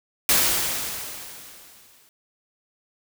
white noise with exponential decay, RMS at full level -17 dBFS, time 0.29-2.09 s, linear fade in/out 1 ms, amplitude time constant 390 ms, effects none

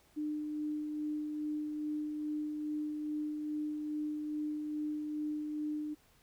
sine tone with tremolo, 301.6 Hz, D4, 46 cents sharp, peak -33 dBFS, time 0.16-5.95 s, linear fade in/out 20 ms, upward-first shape sine, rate 2.4 Hz, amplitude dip 30%, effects pink hiss -67 dBFS RMS until 6.22 s

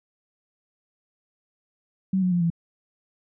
sine tone with pitch steps, 190 / 182.47 / 175.24 / 168.3 Hz, F#3 / F#3 / F3 / E3, +46 / -24 / +6 / +36 cents, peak -19 dBFS, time 2.13-2.502 s, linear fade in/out 5 ms, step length 93 ms, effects none

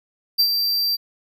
square tone with ADSR envelope, 4699 Hz, D8, in tune, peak -13 dBFS, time 0.38-0.97 s, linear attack 19 ms, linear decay 74 ms, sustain -6 dB, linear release 25 ms, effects none

